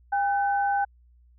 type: tone pair together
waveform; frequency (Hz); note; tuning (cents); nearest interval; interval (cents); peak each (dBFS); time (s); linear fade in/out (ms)
sine; 803 / 1519; G5 / F#6; +41 / +45; major seventh; 1104; -22 / -30; 0.12-0.85; 10
effects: added 60 Hz sine -54 dBFS peak until 1.38 s